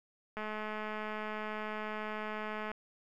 click train, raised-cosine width 0.5 ms, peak -25 dBFS, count 503, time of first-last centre 0.37-2.716 s, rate 214 Hz, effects 11-bit

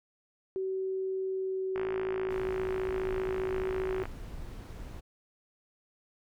sine tone with pitch glide, 380 to 375.9 Hz, F#4 to F#4, +46 to +27 cents, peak -30 dBFS, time 0.56-4.03 s, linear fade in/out 0 ms, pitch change -19 cents, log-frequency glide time 1.27-2.41 s
click train, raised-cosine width 0.5 ms, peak -23 dBFS, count 127, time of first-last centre 1.76-4.055 s, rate 54.9 Hz
brown noise, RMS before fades -42 dBFS, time 2.29-5.01 s, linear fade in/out 20 ms
effects none

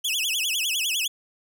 sawtooth tone with vibrato, 2952 Hz, F#7, 5 cents flat, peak -20 dBFS, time 0.04-1.08 s, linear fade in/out 10 ms, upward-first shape sine, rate 9.9 Hz, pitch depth 270 cents each way, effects none

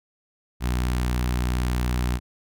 sawtooth tone with notch filter, 61.4 Hz, B1, 9 cents flat, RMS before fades -24 dBFS, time 0.6-2.2 s, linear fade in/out 50 ms, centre 510 Hz, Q 1.4, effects none

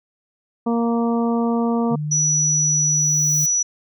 harmonic tone, 233.1 Hz, A#3, in tune, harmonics 1 / 2 / 3 / 4 / 5, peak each -18 / -24 / -28 / -30 / -32 dBFS, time 0.66-1.96 s, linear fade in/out 10 ms
sine tone with pitch glide, 150.4 to 149.27 Hz, D3 to D3, +42 to +29 cents, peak -22 dBFS, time 1.9-3.46 s, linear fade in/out 20 ms, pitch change -13 cents, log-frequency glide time 2.52-2.82 s
sine tone, 5890 Hz, F#8, 9 cents flat, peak -16 dBFS, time 2.11-3.63 s, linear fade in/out 10 ms
violet noise with exponential growth, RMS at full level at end -29 dBFS, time 2.67-3.46 s, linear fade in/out 1 ms, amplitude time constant 170 ms
effects none

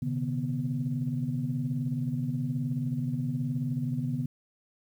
sine tone cluster, 119 / 133.1 / 152 / 244.8 Hz, A#2 / C3 / D#3 / B3, +36 / +30 / -40 / -15 cents, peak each -40 / -31 / -33 / -32 dBFS, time 0.02-4.26 s, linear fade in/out 5 ms, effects tanh soft clip ceiling -18 dBFS + 10-bit

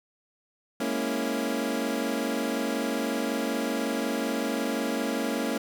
25% pulse chord, A# half-diminished seventh, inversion third, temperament equal, 207.7 / 233.1 / 277.2 / 329.6 Hz, G#3 / A#3 / C#4 / E4, 0 / 0 / 0 / 0 cents, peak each -32 / -27 / -27 / -31 dBFS, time 0.8-5.58 s, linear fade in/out 5 ms, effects none

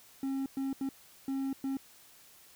triangle tone bursts at uneven times, 270 Hz, C#4, 45 cents flat, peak -29 dBFS, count 5, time 0.23-0.46 / 0.57-0.73 / 0.81-0.89 / 1.28-1.53 / 1.64-1.77 s, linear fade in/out 2 ms, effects white hiss -58 dBFS RMS until 2.55 s

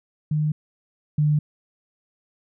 sine tone pair in turn, 152.2 / 149.93 Hz, D#3 / D3, -38 / +36 cents, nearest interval unison, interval 26 cents, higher first, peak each -19 / -16 dBFS, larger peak second, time 0.31-0.52 / 1.18-1.39 s, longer neither, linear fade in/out 5 ms, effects none

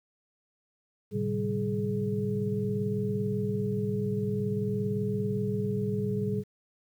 sine tone cluster, 110.3 / 130.8 / 148.4 / 195.8 / 421.4 Hz, A2 / C3 / D3 / G3 / G#4, +5 / 0 / +18 / -2 / +25 cents, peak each -33 / -37 / -38 / -31 / -32 dBFS, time 1.11-6.44 s, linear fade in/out 50 ms, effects 10-bit

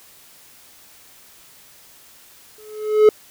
triangle tone with exponential growth, 427.4 Hz, G#4, 50 cents sharp, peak -3 dBFS, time 2.58-3.09 s, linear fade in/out 2 ms, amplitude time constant 110 ms, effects white hiss -48 dBFS RMS until 3.3 s

